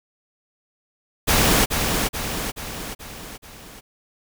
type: noise with echo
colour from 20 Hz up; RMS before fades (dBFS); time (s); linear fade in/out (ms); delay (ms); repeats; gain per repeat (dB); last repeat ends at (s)
pink; -17; 1.27-1.66; 20; 430; 5; -5; 3.81
effects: none